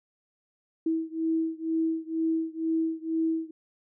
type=beating tone pair; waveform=sine; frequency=323.1 / 325.2 Hz; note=E4 / E4; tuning=-35 / -23 cents; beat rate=2.1 Hz; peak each=-28 / -29 dBFS; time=0.86-3.51 s; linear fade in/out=5 ms; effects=none